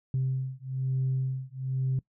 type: beating tone pair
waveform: sine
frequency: 130.81 / 131.91 Hz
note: C3 / C3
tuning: 0 / +14 cents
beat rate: 1.1 Hz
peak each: -29 dBFS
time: 0.14-1.99 s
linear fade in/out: 2 ms
effects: noise-tail reverb RT60 0.1 s tail -23 dB re dry + tanh soft clip ceiling -21 dBFS